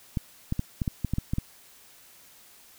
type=clicks; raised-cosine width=5 ms; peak=-14 dBFS; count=10; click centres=0.172 / 0.524 / 0.594 / 0.818 / 0.878 / 1.047 / 1.136 / 1.184 / 1.335 / 1.384 s; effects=white hiss -54 dBFS RMS until 2.78 s